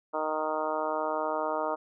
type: harmonic tone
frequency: 155.3 Hz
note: D#3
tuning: 3 cents flat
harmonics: 2 / 3 / 4 / 5 / 6 / 7 / 8 / 9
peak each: -39 / -36 / -32 / -37 / -34 / -39 / -36 / -44 dBFS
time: 0.13-1.76 s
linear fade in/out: 20 ms
effects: none